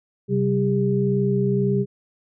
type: tone cluster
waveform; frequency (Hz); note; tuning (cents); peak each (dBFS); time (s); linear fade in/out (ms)
sine; 131.6 / 193.5 / 402.1; C3 / G3 / G4; +10 / -22 / +44; -22; 0.28-1.86; 50
effects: none